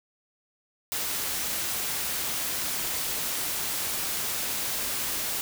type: noise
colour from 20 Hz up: white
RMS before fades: -30 dBFS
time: 0.92-5.41 s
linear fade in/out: 0 ms
effects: none